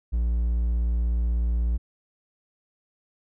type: tone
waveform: triangle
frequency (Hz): 58.2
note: A#1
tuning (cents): -2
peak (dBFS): -19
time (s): 0.12-1.78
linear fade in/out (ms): 20
effects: none